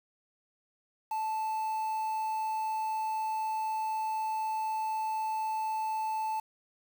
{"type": "tone with quantisation", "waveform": "triangle", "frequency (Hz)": 876, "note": "A5", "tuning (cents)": -8, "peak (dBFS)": -28, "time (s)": [1.11, 6.4], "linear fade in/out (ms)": 5, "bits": 8, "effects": []}